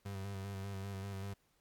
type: tone with vibrato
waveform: 35% pulse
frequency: 98 Hz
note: G2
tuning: in tune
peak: -39 dBFS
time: 0.05-1.34 s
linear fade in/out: 10 ms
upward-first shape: square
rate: 5.1 Hz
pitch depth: 28 cents each way
effects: pink hiss -75 dBFS RMS until 1.6 s + Opus 48 kbps